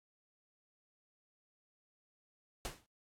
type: noise with exponential decay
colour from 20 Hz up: pink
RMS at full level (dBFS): -38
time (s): 2.65-2.86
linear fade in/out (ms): 0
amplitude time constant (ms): 45
effects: low-pass 12000 Hz 12 dB/octave + AAC 64 kbps